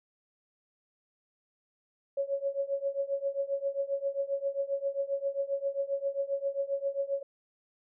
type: tone with tremolo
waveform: sine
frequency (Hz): 554.4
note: C#5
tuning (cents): 0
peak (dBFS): -25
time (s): 2.17-7.23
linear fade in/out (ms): 5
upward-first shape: triangle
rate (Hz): 7.5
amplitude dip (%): 95
effects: none